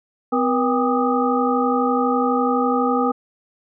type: tone cluster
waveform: sine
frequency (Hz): 254.7 / 481.2 / 799 / 1202 / 1254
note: C4 / B4 / G5 / D6 / D#6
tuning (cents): -46 / -45 / +33 / +40 / +13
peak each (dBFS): -20 / -22 / -23 / -27 / -24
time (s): 0.32-3.12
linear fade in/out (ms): 10
effects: none